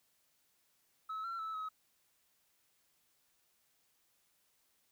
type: tone with pitch steps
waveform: sine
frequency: 1294 / 1357 / 1309 / 1277 Hz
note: E6 / E6 / E6 / D#6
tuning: -32 / +50 / -13 / +45 cents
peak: -36 dBFS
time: 1.09-1.69 s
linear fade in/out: 10 ms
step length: 150 ms
effects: tanh soft clip ceiling -37 dBFS + white hiss -75 dBFS RMS until 4.91 s